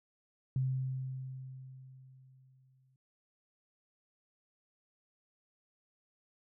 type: tone with exponential decay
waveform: sine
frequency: 130.81 Hz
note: C3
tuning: in tune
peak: -28 dBFS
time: 0.56-2.96 s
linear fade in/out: 2 ms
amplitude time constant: 520 ms
effects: none